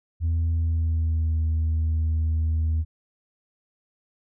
sine tone with pitch glide, 82.41 to 79.69 Hz, E2 to D#2, 0 to +42 cents, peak -18 dBFS, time 0.2-2.85 s, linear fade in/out 50 ms, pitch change -58 cents, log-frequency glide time 0.51-1.38 s, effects tanh soft clip ceiling -19 dBFS

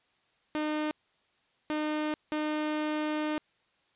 sawtooth tone bursts at uneven times, 304.7 Hz, D#4, 36 cents flat, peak -25 dBFS, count 3, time 0.55-0.91 / 1.7-2.14 / 2.32-3.38 s, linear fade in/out 0 ms, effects white hiss -70 dBFS RMS until 3.95 s + resampled to 8000 Hz

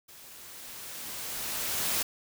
white noise with level ramp, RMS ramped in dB -51 to -28 dBFS, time 0.08-2.03 s, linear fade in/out 10 ms, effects none

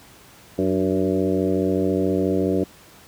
harmonic tone with a mistuned harmonic, 94.2 Hz, F#2, 32 cents sharp, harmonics 1 / 2 / 3 / 4 / 5 / 6 / 7, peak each -29 / -25 / -23 / -24 / -26 / -29 / -33 dBFS, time 0.58-2.64 s, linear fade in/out 5 ms, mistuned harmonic 3, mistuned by +57 cents, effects pink hiss -48 dBFS RMS until 3.07 s + high-pass 60 Hz 12 dB/octave

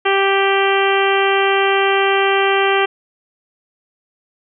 harmonic tone, 392 Hz, G4, in tune, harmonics 1 / 2 / 3 / 4 / 5 / 6 / 7 / 8, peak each -16 / -19 / -21 / -22 / -23 / -24 / -24 / -25 dBFS, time 0.05-2.86 s, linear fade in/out 10 ms, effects none

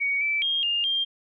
sine tone with pitch steps, 2243 / 2320 / 3232 / 2819 / 3195 Hz, C#7 / D7 / G#7 / F7 / G7, +20 / -22 / -48 / +16 / +32 cents, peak -22 dBFS, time 0-1.05 s, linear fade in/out 20 ms, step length 210 ms, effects none

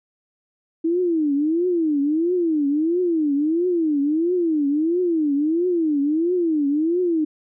sine tone with vibrato, 319.3 Hz, D#4, 45 cents sharp, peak -17 dBFS, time 0.84-7.25 s, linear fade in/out 10 ms, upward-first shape triangle, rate 1.5 Hz, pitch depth 250 cents each way, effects none

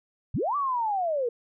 sine linear two-way sweep, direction up then down, 64.4 to 1174.7 to 454.8 Hz, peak -24 dBFS, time 0.34-1.29 s, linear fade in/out 5 ms, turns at 0.56 s, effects none

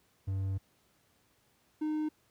triangle tone pair in turn, 96.5 / 307.1 Hz, G2 / D#4, -27 / -23 cents, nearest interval octave + minor sixth, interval 2004 cents, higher second, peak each -28 dBFS, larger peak neither, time 0.27-0.58 / 1.81-2.09 s, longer first, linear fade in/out 10 ms, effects pink hiss -70 dBFS RMS until 2.3 s + high-pass 60 Hz 12 dB/octave

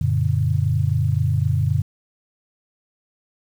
sine chord, Gb augmented, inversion none, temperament equal with one note detuned, 92.5 / 116.54 / 144.06 Hz, Gb2 / Bb2 / D3, 0 / 0 / -33 cents, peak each -21 dBFS, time 0.01-1.82 s, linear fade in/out 5 ms, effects 8-bit

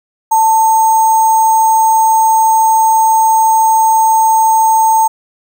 sine tone with sample-and-hold, 887 Hz, A5, 14 cents sharp, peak -6 dBFS, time 0.31-5.08 s, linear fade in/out 10 ms, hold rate 7350 Hz, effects none

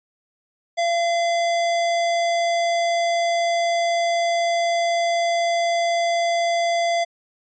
square tone, 683 Hz, F5, 39 cents flat, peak -19 dBFS, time 0.77-7.05 s, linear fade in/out 20 ms, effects resampled to 16000 Hz

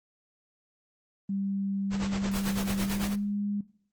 sine tone with pitch glide, 196.8 to 203.9 Hz, G3 to G#3, +7 to -32 cents, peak -28 dBFS, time 1.29-3.61 s, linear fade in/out 5 ms, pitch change +61 cents, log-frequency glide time 2.84-3.22 s
pink noise with tremolo, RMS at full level -32 dBFS, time 1.9-3.16 s, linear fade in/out 50 ms, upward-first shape sine, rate 9 Hz, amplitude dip 75%
effects noise-tail reverb RT60 0.5 s tail -18 dB re dry + Opus 24 kbps

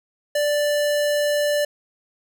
square tone, 587.3 Hz, D5, in tune, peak -19 dBFS, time 0.35-1.65 s, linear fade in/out 5 ms, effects none

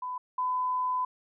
sine tone pair in turn, 1002 / 1006.9 Hz, B5 / B5, +25 / +33 cents, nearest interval unison, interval 8 cents, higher second, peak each -32 / -26 dBFS, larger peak second, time 0.02-0.18 / 0.38-1.05 s, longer second, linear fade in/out 5 ms, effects none

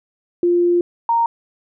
sine tone pair in turn, 349.2 / 928.2 Hz, F4 / A#5, 0 / -8 cents, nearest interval octave + perfect fourth, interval 1692 cents, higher second, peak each -12 / -13 dBFS, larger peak first, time 0.43-0.81 / 1.09-1.26 s, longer first, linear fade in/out 2 ms, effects none

